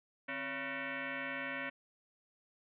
sine tone with frequency modulation, 148 Hz, D3, 14 cents sharp, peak -37 dBFS, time 0.28-1.7 s, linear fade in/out 10 ms, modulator 414 Hz, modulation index 5.7, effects none

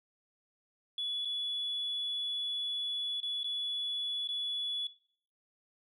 sine tone with dropouts, 3415 Hz, G#7, 48 cents sharp, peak -32 dBFS, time 0.98-4.87 s, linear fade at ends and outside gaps 2 ms, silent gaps 1.249-1.254 / 3.203-3.23 / 3.432-3.443 / 4.274-4.288 s, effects noise-tail reverb RT60 0.6 s tail -20 dB re dry + tanh soft clip ceiling -28 dBFS

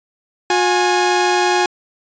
sawtooth tone pair together, 359.2 / 830.6 Hz, F4 / G#5, +49 / 0 cents, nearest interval octave + minor third, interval 1451 cents, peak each -12 dBFS, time 0.5-1.66 s, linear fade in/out 2 ms, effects resampled to 16000 Hz

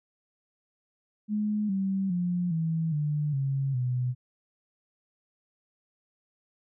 sine tone with pitch steps, 210.6 / 193.12 / 177.09 / 162.39 / 148.92 / 136.56 / 125.22 Hz, G#3 / G3 / F3 / E3 / D3 / C#3 / B2, +24 / -26 / +24 / -26 / +24 / -26 / +24 cents, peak -25 dBFS, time 1.28-4.15 s, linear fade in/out 50 ms, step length 410 ms, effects none

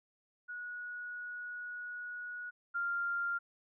sine tone pair in turn, 1459 / 1394.3 Hz, F#6 / F6, -25 / -3 cents, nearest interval minor second, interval 78 cents, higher first, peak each -40 / -32 dBFS, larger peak second, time 0.48-2.51 / 2.74-3.39 s, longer first, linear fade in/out 20 ms, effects none

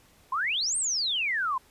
sine exponential two-way sweep, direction up then down, 987.8 to 8870 to 987.8 Hz, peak -25 dBFS, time 0.32-1.58 s, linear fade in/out 5 ms, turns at 0.77 s, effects pink hiss -59 dBFS RMS until 1.7 s + resampled to 32000 Hz

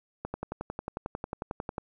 click train, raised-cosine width 1 ms, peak -19 dBFS, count 18, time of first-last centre 0.25-1.782 s, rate 11.1 Hz, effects none

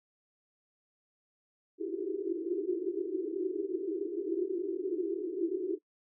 pink band-pass noise, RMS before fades -34 dBFS, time 1.78-5.79 s, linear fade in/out 50 ms, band 330 to 400 Hz, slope 96 dB/octave, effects noise-tail reverb RT60 0.1 s tail -21 dB re dry

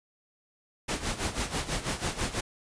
pink noise with tremolo, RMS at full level -29 dBFS, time 0.88-2.41 s, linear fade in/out 10 ms, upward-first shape sine, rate 6.1 Hz, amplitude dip 75%, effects resampled to 22050 Hz

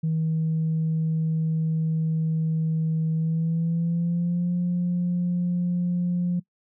sine tone with pitch glide, 160 to 176.51 Hz, D#3 to F3, +49 to +19 cents, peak -20 dBFS, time 0.03-6.4 s, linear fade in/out 10 ms, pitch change +170 cents, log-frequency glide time 3.13-4.53 s, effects noise-tail reverb RT60 0.1 s tail -22 dB re dry + tanh soft clip ceiling -18 dBFS

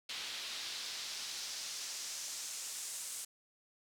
pink noise with band-pass filter sweep, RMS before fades -43 dBFS, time 0.09-3.25 s, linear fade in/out 5 ms, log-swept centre 3600 to 8300 Hz, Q 1.6, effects none

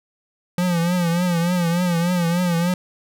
square tone with vibrato, 174 Hz, F3, 6 cents flat, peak -18 dBFS, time 0.58-2.74 s, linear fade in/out 2 ms, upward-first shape triangle, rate 3.4 Hz, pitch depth 88 cents each way, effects none

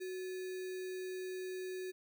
sine tone with sample-and-hold, 370 Hz, F#4, in tune, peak -39 dBFS, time 0-1.92 s, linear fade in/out 20 ms, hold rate 2100 Hz, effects none

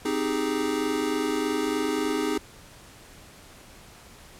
square chord, Ab major seventh, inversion first, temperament equal, 261.6 / 311.1 / 392 / 415.3 Hz, C4 / Eb4 / G4 / Ab4, 0 / 0 / 0 / 0 cents, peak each -32 / -29 / -34 / -30 dBFS, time 0.05-2.38 s, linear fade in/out 5 ms, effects pink hiss -49 dBFS RMS until 4.39 s + low-pass 12000 Hz 12 dB/octave

